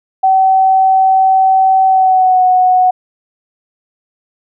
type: tone with pitch glide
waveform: sine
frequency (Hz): 763 to 737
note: G5 to F#5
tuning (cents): -47 to -7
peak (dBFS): -6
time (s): 0.23-2.91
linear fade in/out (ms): 10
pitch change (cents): -60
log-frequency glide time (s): 1.87-2.43
effects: none